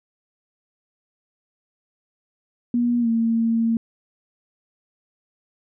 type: tone with pitch glide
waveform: sine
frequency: 240.1 to 228.3 Hz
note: B3 to A#3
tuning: -49 to -36 cents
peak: -17 dBFS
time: 2.74-3.77 s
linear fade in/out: 2 ms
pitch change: -87 cents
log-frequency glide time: 3-3.08 s
effects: none